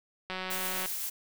click train, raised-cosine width 0.3 ms, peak -20 dBFS, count 105, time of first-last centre 0.3-0.859 s, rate 186 Hz
blue noise with tremolo, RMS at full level -34 dBFS, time 0.5-1.1 s, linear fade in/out 10 ms, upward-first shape triangle, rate 7.8 Hz, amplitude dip 25%
effects none

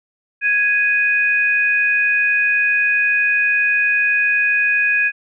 sine tone pair together, 1661.2 / 2489 Hz, G#6 / D#7, 0 / 0 cents, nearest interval perfect fifth, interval 700 cents, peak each -16 dBFS, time 0.41-5.12 s, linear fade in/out 50 ms, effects none

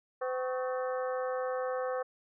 harmonic tone with a mistuned harmonic, 255.7 Hz, C4, 40 cents flat, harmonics 2 / 3 / 4 / 5 / 6 / 7, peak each -32 / -40 / -41 / -43 / -47 / -48 dBFS, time 0.21-2.03 s, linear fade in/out 10 ms, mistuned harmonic 4, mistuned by +140 cents, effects none

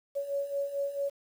sine beating tone pair, 558 / 562.5 Hz, C#5 / C#5, +11 / +25 cents, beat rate 4.5 Hz, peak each -36 / -31 dBFS, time 0.15-1.1 s, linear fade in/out 20 ms, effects 9-bit

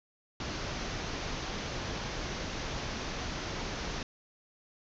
pink low-pass noise, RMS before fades -37 dBFS, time 0.4-4.03 s, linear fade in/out 2 ms, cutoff 6500 Hz, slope 96 dB/octave, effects none

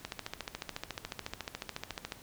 click train, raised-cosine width 0.2 ms, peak -19 dBFS, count 30, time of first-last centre 0.05-2.121 s, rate 14 Hz, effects pink hiss -54 dBFS RMS until 2.22 s

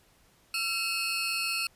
40% pulse tone cluster, 1354 / 2569 / 2754 / 4373 Hz, E6 / E7 / F7 / C#8, +46 / -45 / -25 / -24 cents, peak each -38 / -31 / -36 / -31 dBFS, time 0.54-1.67 s, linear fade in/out 2 ms, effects pink hiss -63 dBFS RMS until 1.75 s + resampled to 32000 Hz

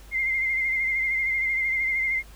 sine tone with vibrato, 2100 Hz, C7, 6 cents sharp, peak -22 dBFS, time 0.11-2.23 s, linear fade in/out 50 ms, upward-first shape sine, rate 13 Hz, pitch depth 36 cents each way, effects added 50 Hz sine -44 dBFS peak until 2.35 s + pink hiss -52 dBFS RMS until 2.35 s

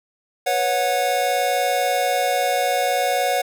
square chord, B suspended second, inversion none, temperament equal with one note detuned, 493.9 / 554.4 / 730.6 Hz, B4 / C#5 / F#5, 0 / 0 / -22 cents, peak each -27 / -24 / -21 dBFS, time 0.46-3.42 s, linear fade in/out 10 ms, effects none

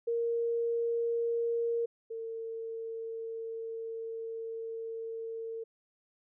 sine tone pair in turn, 466.3 / 453 Hz, A#4 / A#4, +1 / -50 cents, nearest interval minor second, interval 51 cents, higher first, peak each -28 / -36 dBFS, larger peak first, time 0.07-1.86 / 2.1-5.64 s, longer second, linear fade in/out 10 ms, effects none

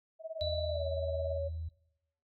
sine tone with tremolo, 645 Hz, E5, 38 cents flat, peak -35 dBFS, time 0.19-1.4 s, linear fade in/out 50 ms, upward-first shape sine, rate 18 Hz, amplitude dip 95%
sine tone with pitch glide, 609 to 558.5 Hz, D#5 to C#5, -37 to +13 cents, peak -34 dBFS, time 0.38-1.49 s, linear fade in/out 20 ms, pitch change -150 cents, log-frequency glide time 0.68-0.86 s
sine tone, 81 Hz, E2, 30 cents flat, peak -36 dBFS, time 0.41-1.69 s, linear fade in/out 10 ms
sine tone with exponential decay, 3951 Hz, B7, in tune, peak -36 dBFS, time 0.41-1.7 s, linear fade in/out 0 ms, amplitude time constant 280 ms
effects noise-tail reverb RT60 0.8 s tail -20 dB re dry

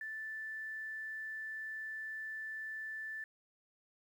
sine tone with quantisation, 1759 Hz, A6, 1 cent flat, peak -40 dBFS, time 0.01-3.24 s, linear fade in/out 2 ms, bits 11, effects none

